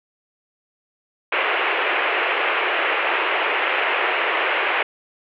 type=band-pass noise; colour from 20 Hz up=white; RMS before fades=-21 dBFS; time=1.32-4.83 s; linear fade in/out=5 ms; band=350 to 2800 Hz; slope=48 dB/octave; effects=none